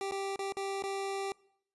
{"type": "tone with dropouts", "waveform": "25% pulse", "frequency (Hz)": 392, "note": "G4", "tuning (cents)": 0, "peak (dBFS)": -30, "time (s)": [0.01, 1.32], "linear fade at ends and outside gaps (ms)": 1, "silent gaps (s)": [[0.111, 0.12], [0.36, 0.391], [0.523, 0.569], [0.824, 0.837]], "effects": ["noise-tail reverb RT60 0.7 s tail -23 dB re dry", "resampled to 24000 Hz"]}